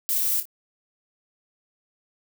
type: noise with echo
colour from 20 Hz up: violet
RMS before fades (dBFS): -24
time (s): 0.09-0.4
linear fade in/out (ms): 0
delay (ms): 27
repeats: 2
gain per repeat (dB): -9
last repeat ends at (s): 0.454
effects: none